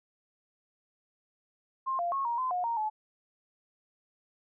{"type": "tone with pitch steps", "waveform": "sine", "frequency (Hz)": [1059, 694, 1092, 942, 1027, 720, 930, 860], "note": ["C6", "F5", "C#6", "A#5", "C6", "F#5", "A#5", "A5"], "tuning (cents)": [21, -11, -26, 18, -33, -47, -4, -40], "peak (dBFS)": -28, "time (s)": [1.86, 2.9], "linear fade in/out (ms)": 20, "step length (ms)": 130, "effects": []}